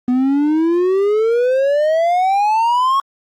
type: exponential sweep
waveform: triangle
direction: up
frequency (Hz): 245 to 1108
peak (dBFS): -10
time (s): 0.08-3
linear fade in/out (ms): 2
effects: Opus 24 kbps